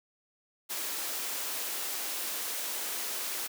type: high-pass noise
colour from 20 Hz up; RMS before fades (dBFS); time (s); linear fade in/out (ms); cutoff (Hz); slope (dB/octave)
white; -35; 0.69-3.48; 20; 270; 24
effects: none